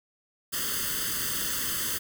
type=noise with comb filter; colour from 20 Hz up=white; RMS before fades=-30 dBFS; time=0.52-1.99 s; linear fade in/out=20 ms; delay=0.63 ms; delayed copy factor=+0.95; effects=none